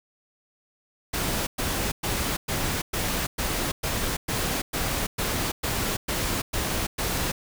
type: noise bursts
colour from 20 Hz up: pink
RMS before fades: -27 dBFS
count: 14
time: 1.13-7.32 s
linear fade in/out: 10 ms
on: 340 ms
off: 110 ms
effects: none